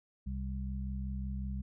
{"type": "harmonic tone", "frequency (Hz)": 65.41, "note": "C2", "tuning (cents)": 0, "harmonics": [1, 2, 3], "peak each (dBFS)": [-36, -44, -41], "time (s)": [0.26, 1.62], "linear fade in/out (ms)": 10, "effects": []}